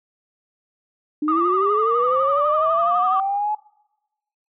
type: linear sweep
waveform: sine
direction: up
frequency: 293.7 to 855 Hz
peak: -19 dBFS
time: 1.22-3.55 s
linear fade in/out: 5 ms
type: tone with vibrato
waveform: sine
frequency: 1200 Hz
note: D6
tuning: 37 cents sharp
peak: -17 dBFS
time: 1.28-3.2 s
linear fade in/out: 2 ms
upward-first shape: triangle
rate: 12 Hz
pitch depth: 100 cents each way
effects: noise-tail reverb RT60 1.0 s tail -25 dB re dry + tanh soft clip ceiling -8 dBFS